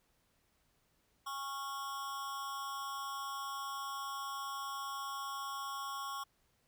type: tone with amplitude modulation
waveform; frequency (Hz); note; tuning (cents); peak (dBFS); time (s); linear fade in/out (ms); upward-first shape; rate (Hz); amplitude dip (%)
square; 1100; C#6; -14; -36; 1.26-6.24; 10; sine; 285; 85
effects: pink hiss -75 dBFS RMS until 6.67 s